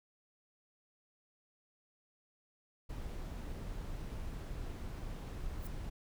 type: noise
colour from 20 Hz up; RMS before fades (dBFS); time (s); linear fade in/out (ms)
brown; -42; 2.89-5.9; 10
type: noise with exponential growth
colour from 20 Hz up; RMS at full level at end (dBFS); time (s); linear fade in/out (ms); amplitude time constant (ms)
violet; -47; 5.55-5.67; 1; 26
effects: none